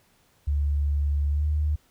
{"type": "tone with pitch glide", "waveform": "sine", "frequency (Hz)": [72.2, 75.09], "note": ["D2", "D2"], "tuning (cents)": [-29, 39], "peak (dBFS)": -21, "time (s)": [0.47, 1.76], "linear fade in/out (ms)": 10, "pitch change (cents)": 68, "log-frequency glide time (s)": [1.3, 1.46], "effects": ["pink hiss -63 dBFS RMS until 1.9 s"]}